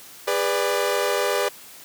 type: chord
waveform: sawtooth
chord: G# diminished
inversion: none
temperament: equal with one note detuned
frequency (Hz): 406.1 / 493.9 / 587.3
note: G#4 / B4 / D5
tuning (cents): -39 / 0 / 0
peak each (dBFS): -21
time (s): 0.27-1.49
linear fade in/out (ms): 10
effects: white hiss -44 dBFS RMS until 1.84 s + high-pass 100 Hz 12 dB/octave